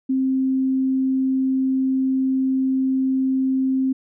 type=tone; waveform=sine; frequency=263.5 Hz; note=C4; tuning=12 cents sharp; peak=-17 dBFS; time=0.09-3.93 s; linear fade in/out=10 ms; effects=none